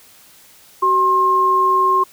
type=tone pair together; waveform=sine; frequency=377.2 / 1066.9 Hz; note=F#4 / C6; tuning=+33 / +33 cents; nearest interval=octave + tritone; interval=1800 cents; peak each=-21 / -12 dBFS; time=0.82-2.04 s; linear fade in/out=10 ms; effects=white hiss -47 dBFS RMS until 2.12 s